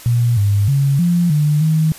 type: tone with pitch steps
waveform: sine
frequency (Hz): 119.4 / 101.5 / 138.9 / 173.8 / 149.3 / 157.5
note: A#2 / G#2 / C#3 / F3 / D3 / D#3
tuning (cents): +42 / -39 / +4 / -8 / +29 / +21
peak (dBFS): -11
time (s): 0.06-1.92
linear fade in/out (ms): 0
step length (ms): 310
effects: white hiss -37 dBFS RMS until 1.98 s + resampled to 32000 Hz